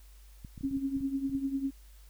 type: clicks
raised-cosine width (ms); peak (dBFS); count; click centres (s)
5; -32; 10; 0.448 / 0.578 / 0.61 / 0.648 / 0.712 / 0.769 / 0.967 / 1.008 / 1.297 / 1.35
type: tone with tremolo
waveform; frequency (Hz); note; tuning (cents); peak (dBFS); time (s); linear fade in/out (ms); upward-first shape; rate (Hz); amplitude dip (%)
sine; 272.6; C#4; -29; -26; 0.63-1.71; 10; triangle; 10; 80
effects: added 50 Hz sine -51 dBFS peak until 2.09 s + white hiss -63 dBFS RMS until 2.09 s